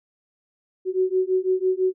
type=beating tone pair; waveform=sine; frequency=370 / 376 Hz; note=F#4 / F#4; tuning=0 / +28 cents; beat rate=6 Hz; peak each=-22 dBFS; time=0.85-1.94 s; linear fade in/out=50 ms; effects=none